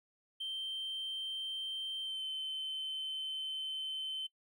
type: tone with pitch glide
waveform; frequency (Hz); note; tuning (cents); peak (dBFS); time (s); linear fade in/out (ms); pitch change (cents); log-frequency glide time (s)
triangle; 3129 to 3075; G7 to G7; -4 to -34; -34; 0.4-4.27; 10; -30; 2.02-2.23
effects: noise-tail reverb RT60 0.1 s tail -21 dB re dry + tanh soft clip ceiling -33 dBFS